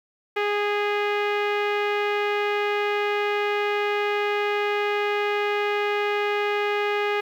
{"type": "tone with low-pass filter", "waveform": "sawtooth", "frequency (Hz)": 412.5, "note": "G#4", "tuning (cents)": -12, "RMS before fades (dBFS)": -24, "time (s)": [0.36, 7.21], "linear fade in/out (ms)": 10, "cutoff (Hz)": 2400, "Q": 2.1, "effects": ["9-bit"]}